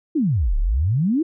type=exponential two-way sweep; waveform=sine; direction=down then up; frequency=344.5 to 32.17 to 344.5 Hz; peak=-16 dBFS; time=0.15-1.23 s; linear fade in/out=10 ms; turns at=0.57 s; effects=none